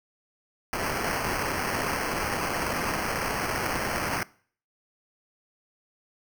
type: noise with sample-and-hold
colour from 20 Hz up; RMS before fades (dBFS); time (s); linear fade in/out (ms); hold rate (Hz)
violet; -29; 0.73-4.23; 0; 3675
effects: noise-tail reverb RT60 0.5 s tail -22 dB re dry